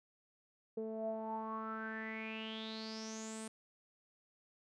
sawtooth tone with low-pass filter sweep, 220.5 Hz, A3, 4 cents sharp, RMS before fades -43 dBFS, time 0.77-3.48 s, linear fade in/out 5 ms, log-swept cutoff 480 to 9000 Hz, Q 9.4, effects none

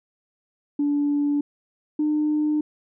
sine tone pair in turn, 289.4 / 302.1 Hz, D4 / D4, -25 / +49 cents, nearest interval minor second, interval 74 cents, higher second, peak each -18 dBFS, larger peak neither, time 0.79-1.41 / 1.99-2.61 s, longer neither, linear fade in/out 5 ms, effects tanh soft clip ceiling -15 dBFS

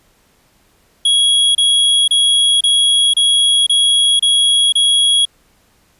square tone bursts, 3322 Hz, G#7, in tune, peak -10 dBFS, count 8, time 1.05-5.253 s, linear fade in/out 5 ms, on 500 ms, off 29 ms, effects pink hiss -55 dBFS RMS until 5.99 s + resampled to 32000 Hz

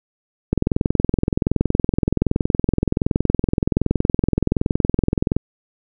click train, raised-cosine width 3 ms, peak -3 dBFS, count 104, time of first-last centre 0.53-5.366 s, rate 21.3 Hz, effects none

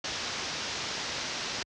white low-pass noise, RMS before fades -35 dBFS, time 0.04-1.63 s, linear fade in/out 5 ms, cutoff 6200 Hz, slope 48 dB/octave, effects high-pass 60 Hz 12 dB/octave

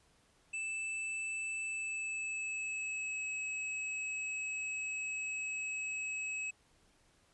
square tone with pitch glide, 2637 to 2571 Hz, E7 to E7, 0 to -44 cents, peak -37 dBFS, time 0.53-6.51 s, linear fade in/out 10 ms, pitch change -44 cents, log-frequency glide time 1.64-3.26 s, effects pink hiss -69 dBFS RMS until 7.33 s + resampled to 24000 Hz

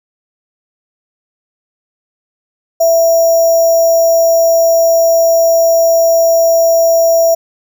sine tone with sample-and-hold, 663 Hz, E5, 10 cents sharp, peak -6 dBFS, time 2.8-7.35 s, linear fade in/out 10 ms, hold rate 6300 Hz, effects none

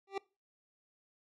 25% pulse tone with exponential growth, 392 Hz, G4, in tune, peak -28 dBFS, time 0.07-0.18 s, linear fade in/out 5 ms, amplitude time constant 23 ms, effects noise-tail reverb RT60 0.3 s tail -23 dB re dry + low-pass 4000 Hz 12 dB/octave

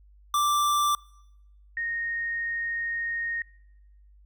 square / sine tone pair in turn, 1174.7 / 1856.7 Hz, D6 / A#6, 0 / -7 cents, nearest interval minor sixth, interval 793 cents, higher second, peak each -22 / -27 dBFS, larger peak first, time 0.34-0.95 / 1.77-3.42 s, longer second, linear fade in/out 2 ms, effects noise-tail reverb RT60 0.9 s tail -25 dB re dry + added 50 Hz sine -52 dBFS peak until 4.25 s

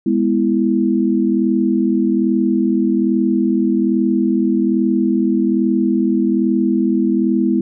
sine chord, E major, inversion first, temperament just, 206 / 247.2 / 329.6 Hz, G#3 / B3 / E4, -14 / +2 / 0 cents, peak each -17 dBFS, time 0.06-7.61 s, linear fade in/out 5 ms, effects none

